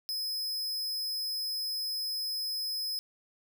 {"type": "tone", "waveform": "45% pulse", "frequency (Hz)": 5100, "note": "D#8", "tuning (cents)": 42, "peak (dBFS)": -32, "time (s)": [0.09, 2.99], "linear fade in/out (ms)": 0, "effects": []}